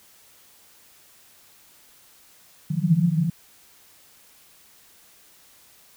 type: band-pass noise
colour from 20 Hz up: pink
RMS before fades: -21 dBFS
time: 2.7-3.3 s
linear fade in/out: 5 ms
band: 150 to 180 Hz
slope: 96 dB/octave
effects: white hiss -54 dBFS RMS until 5.96 s